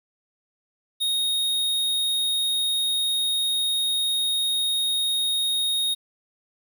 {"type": "tone", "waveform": "square", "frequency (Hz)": 3729, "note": "A#7", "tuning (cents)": 0, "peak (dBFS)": -22, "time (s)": [1, 5.95], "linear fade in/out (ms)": 20, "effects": ["9-bit"]}